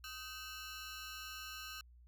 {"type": "ring-modulated tone", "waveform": "15% pulse", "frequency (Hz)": 1396.9, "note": "F6", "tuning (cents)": 0, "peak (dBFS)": -36, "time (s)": [0.04, 1.81], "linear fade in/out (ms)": 2, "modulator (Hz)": 141, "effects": ["added 60 Hz sine -58 dBFS peak until 2.07 s"]}